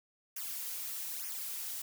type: noise with flanger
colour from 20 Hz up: blue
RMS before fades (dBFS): -40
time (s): 0.36-1.82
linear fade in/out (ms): 5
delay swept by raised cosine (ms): 0.24 to 5.34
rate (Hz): 1.1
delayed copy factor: -0.95
effects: none